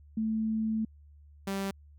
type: tone pair in turn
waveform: sine / sawtooth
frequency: 220 / 195.59 Hz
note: A3 / G3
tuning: 0 / -4 cents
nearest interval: major second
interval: 204 cents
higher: first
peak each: -27 dBFS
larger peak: neither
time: 0.17-0.85 / 1.47-1.71 s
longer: first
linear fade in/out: 5 ms
effects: added 73 Hz sine -52 dBFS peak until 1.98 s